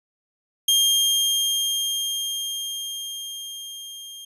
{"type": "tone with level ramp", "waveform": "sawtooth", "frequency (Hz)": 3210, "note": "G7", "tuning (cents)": 40, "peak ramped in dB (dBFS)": [-12, -34], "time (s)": [0.68, 4.25], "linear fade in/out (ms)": 5, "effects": ["resampled to 32000 Hz"]}